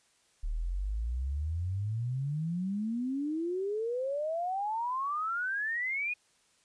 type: exponential sweep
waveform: sine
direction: up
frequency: 36.17 to 2495 Hz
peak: -30 dBFS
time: 0.43-6.14 s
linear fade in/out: 10 ms
effects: white hiss -68 dBFS RMS until 6.64 s + resampled to 22050 Hz